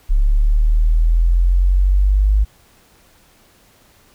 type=exponential sweep; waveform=sine; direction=up; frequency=34.78 to 51.91 Hz; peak=-10 dBFS; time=0.09-2.45 s; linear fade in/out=20 ms; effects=pink hiss -52 dBFS RMS until 4.14 s